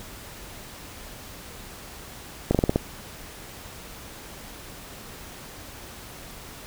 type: slowing click train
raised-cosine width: 2 ms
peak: -6 dBFS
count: 6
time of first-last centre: 2.51-2.759 s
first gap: 37 ms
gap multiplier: 1.15
effects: pink hiss -42 dBFS RMS until 6.66 s